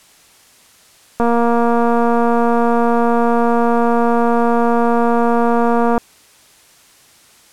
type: click train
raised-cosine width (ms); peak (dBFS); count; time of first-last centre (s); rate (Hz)
1; -3; 1124; 1.2-5.979; 235
effects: white hiss -48 dBFS RMS until 7.52 s + low-pass 11000 Hz 12 dB/octave